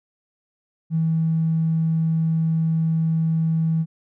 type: tone with tanh clipping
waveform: triangle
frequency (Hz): 161.8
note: E3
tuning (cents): -32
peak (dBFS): -17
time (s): 0.9-3.86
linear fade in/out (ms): 50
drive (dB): 2
effects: none